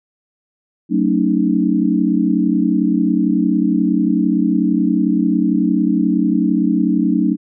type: chord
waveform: sine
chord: D# half-diminished seventh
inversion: first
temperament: just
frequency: 186.68 / 224 / 280 / 311.1 Hz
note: F#3 / A3 / C#4 / D#4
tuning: +16 / +31 / +18 / 0 cents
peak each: -18 dBFS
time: 0.89-7.37 s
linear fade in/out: 50 ms
effects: none

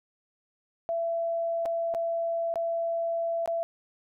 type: tone with dropouts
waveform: sine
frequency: 670 Hz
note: E5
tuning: 28 cents sharp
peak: -26 dBFS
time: 0.89-3.63 s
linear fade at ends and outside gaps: 0 ms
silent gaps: 1.655-1.659 / 1.94-1.948 / 2.54-2.557 / 3.459-3.476 s
effects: none

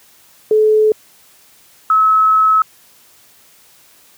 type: tone pair in turn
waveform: sine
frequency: 430.9 / 1291.2 Hz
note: A4 / E6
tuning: -36 / -36 cents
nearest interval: octave + perfect fifth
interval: 1900 cents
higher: second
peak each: -8 dBFS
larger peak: neither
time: 0.51-0.92 / 1.9-2.62 s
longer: second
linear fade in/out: 2 ms
effects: white hiss -48 dBFS RMS until 4.17 s + high-pass 60 Hz 12 dB/octave

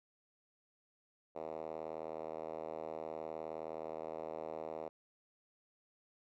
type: tone with band-pass filter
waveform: 5% pulse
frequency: 79.4 Hz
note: D#2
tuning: 36 cents sharp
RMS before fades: -44 dBFS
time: 1.35-4.89 s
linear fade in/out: 10 ms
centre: 560 Hz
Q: 2.1
effects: none

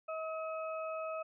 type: harmonic tone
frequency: 638 Hz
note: D#5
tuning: 43 cents sharp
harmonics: 1 / 2 / 4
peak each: -38 / -42 / -49 dBFS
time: 0.08-1.23 s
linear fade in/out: 10 ms
effects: none

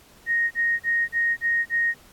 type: tone bursts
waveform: sine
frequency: 1864.7 Hz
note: A#6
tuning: in tune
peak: -19 dBFS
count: 6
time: 0.26-1.945 s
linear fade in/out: 50 ms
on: 250 ms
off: 37 ms
effects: pink hiss -53 dBFS RMS until 2.12 s + AAC 64 kbps

